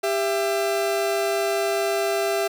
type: tone pair together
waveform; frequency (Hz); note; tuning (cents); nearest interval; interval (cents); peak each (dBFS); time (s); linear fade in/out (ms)
40% pulse; 396.9 / 669; G4 / E5; +22 / +25; major sixth; 903; -23; 0.03-2.48; 10
effects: none